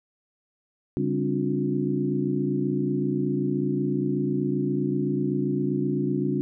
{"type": "tone cluster", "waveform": "sine", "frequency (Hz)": [142, 198.6, 266.2, 294, 359.3], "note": ["C#3", "G3", "C4", "D4", "F4"], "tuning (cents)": [42, 23, 30, 2, 49], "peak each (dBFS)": -29, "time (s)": [0.97, 6.41], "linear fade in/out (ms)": 0, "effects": []}